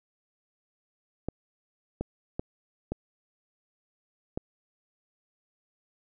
clicks, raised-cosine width 2 ms, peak -17 dBFS, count 5, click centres 1.286 / 2.01 / 2.395 / 2.92 / 4.375 s, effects none

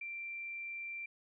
sine tone, 2357 Hz, D7, 6 cents sharp, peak -40 dBFS, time 0.01-1.06 s, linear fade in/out 5 ms, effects none

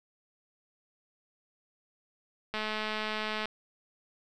click train, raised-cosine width 0.3 ms, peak -18 dBFS, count 198, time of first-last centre 2.54-3.456 s, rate 215 Hz, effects none

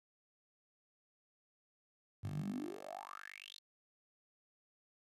10% pulse tone with high-pass filter sweep, 48.84 Hz, G1, 6 cents flat, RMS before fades -45 dBFS, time 2.23-3.59 s, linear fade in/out 10 ms, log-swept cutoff 100 to 4200 Hz, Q 9.1, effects resampled to 32000 Hz

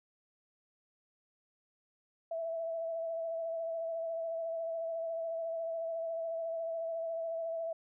sine tone with vibrato, 659.3 Hz, E5, in tune, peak -34 dBFS, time 2.31-7.73 s, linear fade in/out 5 ms, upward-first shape sine, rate 14 Hz, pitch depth 24 cents each way, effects none

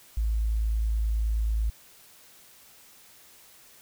sine tone, 54.7 Hz, A1, 9 cents flat, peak -23 dBFS, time 0.17-1.7 s, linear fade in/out 5 ms, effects white hiss -54 dBFS RMS until 3.81 s

